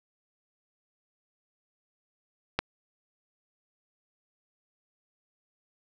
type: click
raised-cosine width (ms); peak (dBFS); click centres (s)
0.3; -9; 2.59
effects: none